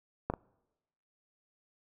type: clicks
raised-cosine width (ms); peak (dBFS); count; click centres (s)
1; -16 / -21; 2; 0.3 / 0.338
effects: noise-tail reverb RT60 1.0 s tail -25 dB re dry